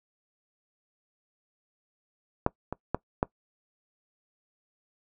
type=clicks; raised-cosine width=1 ms; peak=-8 / -18 / -11 / -9 dBFS; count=4; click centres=2.464 / 2.726 / 2.946 / 3.229 s; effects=noise-tail reverb RT60 0.1 s tail -22 dB re dry